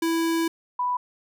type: tone pair in turn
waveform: square / sine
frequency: 330 / 988.9 Hz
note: E4 / B5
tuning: +2 / +2 cents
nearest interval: octave + perfect fifth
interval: 1900 cents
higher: second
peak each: -22 dBFS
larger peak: neither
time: 0.02-0.48 / 0.79-0.97 s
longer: first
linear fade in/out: 5 ms
effects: none